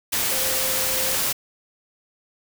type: tone in noise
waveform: sine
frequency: 523.3 Hz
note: C5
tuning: in tune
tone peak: -32 dBFS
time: 0.31-1.16 s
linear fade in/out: 10 ms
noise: white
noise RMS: -23 dBFS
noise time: 0.12-1.33 s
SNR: -12 dB
effects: none